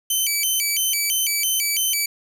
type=tone with vibrato; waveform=10% pulse; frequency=2656 Hz; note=E7; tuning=12 cents sharp; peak=-11 dBFS; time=0.1-2.06 s; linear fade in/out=5 ms; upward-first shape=square; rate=3 Hz; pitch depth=250 cents each way; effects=none